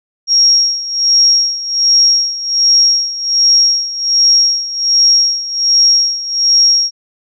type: tone with tremolo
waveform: sine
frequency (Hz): 5588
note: F8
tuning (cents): 0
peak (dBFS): -5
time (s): 0.27-6.91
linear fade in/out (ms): 50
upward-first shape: sine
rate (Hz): 1.3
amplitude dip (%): 80
effects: none